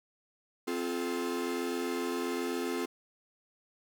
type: chord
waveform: 45% pulse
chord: F major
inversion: second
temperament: equal with one note detuned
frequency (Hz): 261.6 / 349.2 / 430.4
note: C4 / F4 / A4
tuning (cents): 0 / 0 / -38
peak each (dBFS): -36 / -35 / -37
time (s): 0.67-2.86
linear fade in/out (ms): 10
effects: none